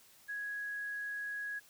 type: tone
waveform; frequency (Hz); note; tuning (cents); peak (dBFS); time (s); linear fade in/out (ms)
sine; 1664; G#6; +3; -37; 0.28-1.6; 20
effects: white hiss -62 dBFS RMS until 1.69 s